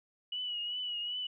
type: tone with vibrato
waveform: sine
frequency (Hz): 2927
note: F#7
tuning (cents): -19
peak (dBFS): -34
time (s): 0.32-1.27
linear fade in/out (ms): 5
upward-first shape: triangle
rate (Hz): 2.6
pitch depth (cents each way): 51
effects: none